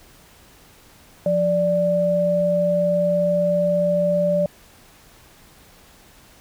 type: tone pair together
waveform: sine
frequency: 175.4 / 587.1 Hz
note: F3 / D5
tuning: +8 / -1 cents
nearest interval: octave + major sixth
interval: 2091 cents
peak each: -23 / -17 dBFS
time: 1.26-4.46 s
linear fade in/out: 2 ms
effects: pink hiss -50 dBFS RMS until 6.4 s